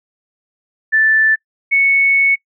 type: tone pair in turn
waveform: sine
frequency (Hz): 1760 / 2212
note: A6 / C#7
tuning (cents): 0 / -4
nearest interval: major third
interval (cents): 396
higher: second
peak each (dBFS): -9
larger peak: neither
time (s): 0.92-1.36 / 1.71-2.36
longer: second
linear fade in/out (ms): 20
effects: noise-tail reverb RT60 0.1 s tail -25 dB re dry